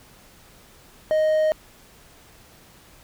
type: tone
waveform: triangle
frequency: 622.3 Hz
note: D#5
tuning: in tune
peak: -15 dBFS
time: 1.11-1.52 s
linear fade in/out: 0 ms
effects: pink hiss -51 dBFS RMS until 3.03 s